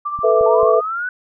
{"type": "tone with tremolo", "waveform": "sine", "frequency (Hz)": 1176, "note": "D6", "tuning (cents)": 2, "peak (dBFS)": -18, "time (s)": [0.05, 0.75], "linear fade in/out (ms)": 10, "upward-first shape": "triangle", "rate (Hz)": 13, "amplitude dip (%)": 60}
{"type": "click train", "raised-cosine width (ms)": 5, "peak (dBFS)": -23, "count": 3, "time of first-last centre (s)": [0.19, 0.632], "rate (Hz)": 4.53}
{"type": "chord", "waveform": "sine", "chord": "A suspended second", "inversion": "none", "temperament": "equal", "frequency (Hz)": [440, 493.9, 659.3], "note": ["A4", "B4", "E5"], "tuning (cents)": [0, 0, 0], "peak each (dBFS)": [-15, -16, -15], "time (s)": [0.23, 0.81], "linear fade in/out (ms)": 20}
{"type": "linear sweep", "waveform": "sine", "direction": "up", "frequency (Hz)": [880, 1509], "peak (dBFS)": -20, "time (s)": [0.46, 1.09], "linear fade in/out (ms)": 2}
{"effects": []}